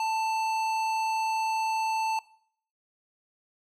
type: tone with tanh clipping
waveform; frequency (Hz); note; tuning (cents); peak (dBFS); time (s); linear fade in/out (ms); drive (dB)
sine; 885; A5; +10; -28; 0-2.19; 2; 16
effects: noise-tail reverb RT60 0.6 s tail -19 dB re dry